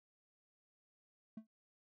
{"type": "tone with exponential decay", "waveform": "triangle", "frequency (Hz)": 220, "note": "A3", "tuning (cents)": 0, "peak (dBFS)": -40, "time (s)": [1.37, 1.47], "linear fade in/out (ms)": 5, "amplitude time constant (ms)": 21, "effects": []}